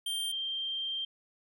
square / sine tone pair in turn, 3165 / 3165 Hz, G7 / G7, +16 / +16 cents, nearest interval unison, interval 0 cents, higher neither, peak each -32 / -32 dBFS, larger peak neither, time 0.06-0.32 / 0.32-1.05 s, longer second, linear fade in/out 5 ms, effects none

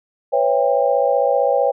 sine chord, C# half-diminished seventh, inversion third, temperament just, 498.9 / 554.4 / 665.2 / 798.3 Hz, B4 / C#5 / E5 / G5, +17 / 0 / +16 / +31 cents, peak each -19 / -17 / -23 / -20 dBFS, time 0.32-1.72 s, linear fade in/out 20 ms, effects none

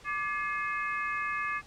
harmonic tone with a mistuned harmonic, 425.5 Hz, G#4, 42 cents sharp, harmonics 3 / 4 / 5 / 6, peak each -33 / -35 / -37 / -39 dBFS, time 0.04-1.62 s, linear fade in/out 50 ms, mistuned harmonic 3, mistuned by -140 cents, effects pink hiss -54 dBFS RMS until 1.66 s + low-pass 7000 Hz 12 dB/octave

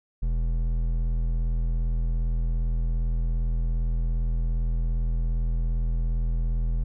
triangle tone with hard clipping, 41.28 Hz, E1, 3 cents sharp, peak -24 dBFS, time 0.22-6.84 s, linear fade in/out 10 ms, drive 12 dB, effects none

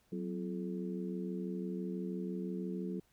harmonic tone with a mistuned harmonic, 86 Hz, F2, 26 cents flat, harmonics 2 / 3 / 4 / 5, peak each -38 / -45 / -43 / -45 dBFS, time 0.12-3 s, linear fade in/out 5 ms, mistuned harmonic 2, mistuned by +130 cents, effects pink hiss -72 dBFS RMS until 3.12 s

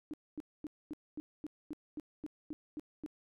sine tone bursts, 302.7 Hz, D#4, 48 cents flat, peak -38 dBFS, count 12, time 0.11-3.062 s, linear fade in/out 0 ms, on 26 ms, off 240 ms, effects none

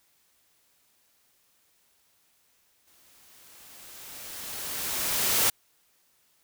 white noise with exponential growth, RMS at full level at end -22 dBFS, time 2.87-5.5 s, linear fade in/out 5 ms, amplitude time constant 570 ms, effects white hiss -67 dBFS RMS until 6.43 s

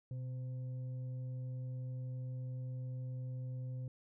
sine tone with frequency modulation, 126.2 Hz, B2, 38 cents sharp, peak -39 dBFS, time 0.11-3.88 s, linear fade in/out 2 ms, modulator 388 Hz, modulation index 0.23, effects none

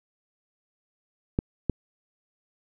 clicks, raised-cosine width 3 ms, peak -10 dBFS, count 2, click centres 1.389 / 1.697 s, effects none

